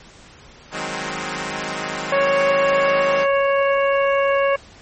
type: chord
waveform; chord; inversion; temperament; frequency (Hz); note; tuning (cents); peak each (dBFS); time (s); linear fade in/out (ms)
5% pulse; Ab dominant seventh; second; equal; 155.56 / 185 / 207.7 / 261.6; Eb3 / Gb3 / Ab3 / C4; 0 / 0 / 0 / 0; -19; 0.71-3.27; 50
type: harmonic tone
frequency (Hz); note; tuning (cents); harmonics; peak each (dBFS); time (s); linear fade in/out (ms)
554.4; C#5; 0; 1 / 2 / 3 / 4 / 5; -16 / -22 / -26 / -28 / -30; 2.12-4.56; 5
effects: pink hiss -45 dBFS RMS until 4.81 s + MP3 32 kbps